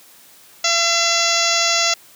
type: harmonic tone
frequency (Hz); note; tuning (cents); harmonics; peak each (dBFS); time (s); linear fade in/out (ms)
678; E5; +49; 1 / 2 / 3 / 4 / 5 / 6 / 7 / 8 / 9 / 10; -24 / -24 / -24 / -24 / -24 / -24 / -24 / -24 / -24 / -24; 0.64-1.94; 5
effects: white hiss -47 dBFS RMS until 2.15 s + high-pass 100 Hz 12 dB/octave